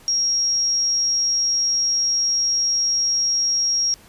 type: tone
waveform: sine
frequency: 5600 Hz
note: F8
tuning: 4 cents sharp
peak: -17 dBFS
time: 0.08-3.94 s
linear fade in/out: 0 ms
effects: pink hiss -49 dBFS RMS until 4.08 s + resampled to 32000 Hz